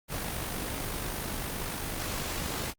pink noise with amplitude modulation, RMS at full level -32 dBFS, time 0.08-2.74 s, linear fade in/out 50 ms, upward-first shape sine, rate 50.1 Hz, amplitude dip 40%, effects Opus 32 kbps

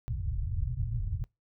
white low-pass noise, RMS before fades -32 dBFS, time 0.08-1.24 s, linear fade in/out 0 ms, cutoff 120 Hz, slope 48 dB/octave, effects noise-tail reverb RT60 0.2 s tail -23 dB re dry

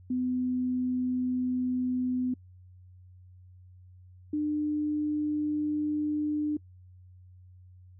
sine tone pair in turn, 252.2 / 299.9 Hz, B3 / D4, +36 / +36 cents, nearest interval minor third, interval 300 cents, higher second, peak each -26 dBFS, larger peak neither, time 0.1-2.34 / 4.33-6.57 s, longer neither, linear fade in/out 5 ms, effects noise-tail reverb RT60 0.1 s tail -26 dB re dry + added 91 Hz sine -50 dBFS peak until 7.99 s

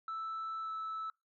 sine tone with pitch glide, 1318.5 to 1309.4 Hz, E6 to E6, 0 to -12 cents, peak -35 dBFS, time 0.08-1.1 s, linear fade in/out 2 ms, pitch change -12 cents, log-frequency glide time 0.62-0.7 s, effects noise-tail reverb RT60 0.2 s tail -26 dB re dry + tanh soft clip ceiling -35 dBFS

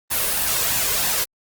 white noise with flanger, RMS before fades -21 dBFS, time 0.1-1.25 s, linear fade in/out 20 ms, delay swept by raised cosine 1.1 to 1.93 ms, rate 3.1 Hz, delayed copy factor +0.5, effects Opus 32 kbps

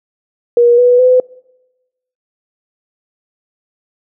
sine tone with pitch steps, 477.3 / 491.3 / 505.7 Hz, A#4 / B4 / B4, +41 / -9 / +41 cents, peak -5 dBFS, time 0.57-1.2 s, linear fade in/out 2 ms, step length 210 ms, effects noise-tail reverb RT60 1.0 s tail -25 dB re dry

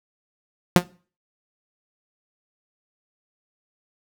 sawtooth tone with exponential decay, 177.8 Hz, F3, 31 cents sharp, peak -3 dBFS, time 0.76-0.84 s, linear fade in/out 0 ms, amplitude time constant 17 ms, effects noise-tail reverb RT60 0.4 s tail -22 dB re dry

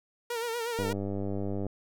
sawtooth tone with vibrato, 466.2 Hz, A#4, in tune, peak -27 dBFS, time 0.3-0.93 s, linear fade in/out 5 ms, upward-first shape sine, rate 8.3 Hz, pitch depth 65 cents each way
click train, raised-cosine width 2 ms, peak -21 dBFS, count 88, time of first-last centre 0.79-1.666 s, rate 99.3 Hz
effects none

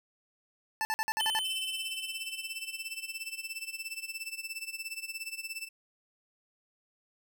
25% pulse tone bursts, 880 Hz, A5, in tune, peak -25 dBFS, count 7, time 0.81-1.39 s, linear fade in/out 0 ms, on 40 ms, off 50 ms
square tone with exponential decay, 3059 Hz, G7, 43 cents flat, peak -29 dBFS, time 1.2-4.29 s, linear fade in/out 1 ms, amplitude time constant 670 ms
sawtooth tone with tremolo, 2653 Hz, E7, 10 cents sharp, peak -31 dBFS, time 1.44-5.69 s, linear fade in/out 20 ms, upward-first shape sine, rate 17 Hz, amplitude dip 85%
effects none

